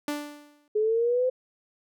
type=tone with exponential decay; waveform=sawtooth; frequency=293.7 Hz; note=D4; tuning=in tune; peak=-22 dBFS; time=0.08-0.68 s; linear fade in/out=2 ms; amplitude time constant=130 ms
type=linear sweep; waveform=sine; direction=up; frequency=420.2 to 516 Hz; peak=-21 dBFS; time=0.75-1.3 s; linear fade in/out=10 ms
effects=none